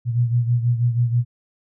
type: beating tone pair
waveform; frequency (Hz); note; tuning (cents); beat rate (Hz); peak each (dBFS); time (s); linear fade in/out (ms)
sine; 118.8 / 125; A#2 / B2; +33 / +21; 6.2; -17 / -23; 0.05-1.25; 50
effects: none